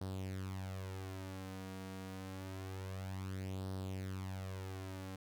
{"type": "tone with flanger", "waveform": "sawtooth", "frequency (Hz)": 94.9, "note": "F#2", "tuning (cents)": 44, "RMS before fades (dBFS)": -44, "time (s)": [0.01, 5.16], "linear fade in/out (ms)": 5, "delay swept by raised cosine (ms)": [0.21, 4.31], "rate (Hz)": 0.27, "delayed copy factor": 0.65, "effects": []}